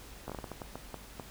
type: slowing click train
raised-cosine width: 1 ms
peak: -25 dBFS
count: 11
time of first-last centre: 0.28-1.198 s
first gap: 16 ms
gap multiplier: 1.36
effects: added 50 Hz sine -53 dBFS peak until 1.3 s + pink hiss -51 dBFS RMS until 1.3 s